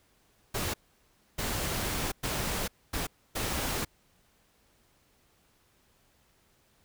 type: noise bursts at uneven times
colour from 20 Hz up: pink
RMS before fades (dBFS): -32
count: 5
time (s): 0.54-0.74 / 1.38-2.12 / 2.23-2.68 / 2.93-3.07 / 3.35-3.85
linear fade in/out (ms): 10
effects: pink hiss -67 dBFS RMS until 6.84 s